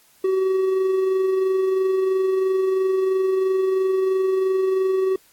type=tone with amplitude modulation; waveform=triangle; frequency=379.1 Hz; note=F#4; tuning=42 cents sharp; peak=-14 dBFS; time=0.24-5.16 s; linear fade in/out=5 ms; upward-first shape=sine; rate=23 Hz; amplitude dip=30%; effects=white hiss -56 dBFS RMS until 5.32 s + AAC 64 kbps